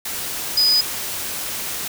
sine tone in noise, 4978 Hz, D#8, in tune, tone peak -13 dBFS, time 0.57-0.81 s, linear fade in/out 5 ms, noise white, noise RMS -27 dBFS, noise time 0.05-1.88 s, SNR +11 dB, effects none

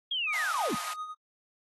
sine linear sweep, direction down, 3322 to 167.7 Hz, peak -28 dBFS, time 0.11-0.75 s, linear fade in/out 5 ms
triangle tone with tremolo, 1244.5 Hz, D#6, in tune, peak -31 dBFS, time 0.26-1.15 s, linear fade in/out 50 ms, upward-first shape sine, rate 8.3 Hz, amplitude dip 60%
pink high-pass noise, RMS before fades -39 dBFS, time 0.33-0.94 s, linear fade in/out 10 ms, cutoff 680 Hz, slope 48 dB/octave
effects AAC 32 kbps

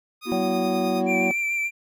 15% pulse tone with tremolo, 1237 Hz, D#6, 10 cents flat, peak -26 dBFS, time 0.21-1.03 s, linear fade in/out 50 ms, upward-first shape sine, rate 9.4 Hz, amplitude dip 35%
triangle chord, B suspended fourth, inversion none, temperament equal with one note detuned, 240.6 / 329.6 / 370 Hz, B3 / E4 / F#4, -45 / 0 / 0 cents, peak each -25 / -27 / -26 dBFS, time 0.25-1.33 s, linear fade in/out 50 ms
harmonic tone, 188.6 Hz, F#3, 33 cents sharp, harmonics 1 / 3 / 4, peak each -28 / -28 / -28 dBFS, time 0.32-1.31 s, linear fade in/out 0 ms
triangle tone with vibrato, 2349 Hz, D7, in tune, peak -21 dBFS, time 1.06-1.71 s, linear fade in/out 50 ms, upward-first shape sine, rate 6.8 Hz, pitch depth 21 cents each way
effects none

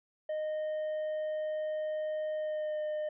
triangle tone with pitch glide, 617 to 609.2 Hz, D#5 to D#5, -15 to -37 cents, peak -30 dBFS, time 0.29-3.09 s, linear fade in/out 5 ms, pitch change -22 cents, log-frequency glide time 2.36-2.81 s, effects resampled to 8000 Hz

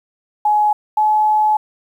sine tone pair in turn, 842 / 854.2 Hz, G#5 / G#5, +24 / +48 cents, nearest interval unison, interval 24 cents, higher second, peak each -11 dBFS, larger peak neither, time 0.45-0.73 / 0.97-1.57 s, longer second, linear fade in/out 5 ms, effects 8-bit

